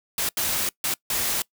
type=noise bursts at uneven times; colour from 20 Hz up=white; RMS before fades=-25 dBFS; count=4; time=0.18-0.29 / 0.37-0.69 / 0.84-0.94 / 1.1-1.42 s; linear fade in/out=2 ms; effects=noise-tail reverb RT60 0.1 s tail -23 dB re dry

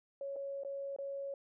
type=tone with dropouts; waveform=sine; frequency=554.4 Hz; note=C#5; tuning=in tune; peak=-38 dBFS; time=0.21-1.34 s; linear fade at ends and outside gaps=2 ms; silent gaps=0.36-0.364 / 0.635-0.648 / 0.963-0.986 s; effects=none

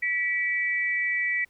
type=tone pair together; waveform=sine; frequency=1954 / 2300 Hz; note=B6 / D7; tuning=-19 / -37 cents; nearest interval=minor third; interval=282 cents; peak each=-25 / -28 dBFS; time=0.02-1.45 s; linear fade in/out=10 ms; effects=pink hiss -65 dBFS RMS until 1.49 s

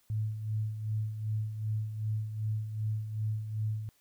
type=tone with tremolo; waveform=sine; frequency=108.2 Hz; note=A2; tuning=29 cents flat; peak=-28 dBFS; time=0.1-3.89 s; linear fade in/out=0 ms; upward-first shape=sine; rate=2.6 Hz; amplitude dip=60%; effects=white hiss -69 dBFS RMS until 4 s

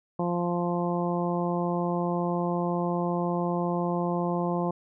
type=harmonic tone; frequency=174.5 Hz; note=F3; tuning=1 cent flat; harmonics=1 / 2 / 3 / 4 / 5 / 6; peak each=-28 / -31 / -33 / -34 / -35 / -36 dBFS; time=0.19-4.71 s; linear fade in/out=5 ms; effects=none

